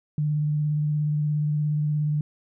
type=tone with vibrato; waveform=sine; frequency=149.9 Hz; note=D3; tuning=36 cents sharp; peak=-21 dBFS; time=0.18-2.21 s; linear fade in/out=2 ms; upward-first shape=sine; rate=17 Hz; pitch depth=19 cents each way; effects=none